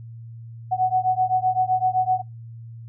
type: beating tone pair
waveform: sine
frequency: 740 / 747.8 Hz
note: F#5 / F#5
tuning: 0 / +18 cents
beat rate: 7.8 Hz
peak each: -21 dBFS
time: 0.71-2.22 s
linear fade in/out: 20 ms
effects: noise-tail reverb RT60 0.2 s tail -25 dB re dry + added 115 Hz sine -36 dBFS peak until 2.88 s